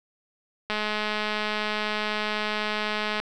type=click train; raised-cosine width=0.3 ms; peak=-12 dBFS; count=531; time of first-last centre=0.7-3.2 s; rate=212 Hz; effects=none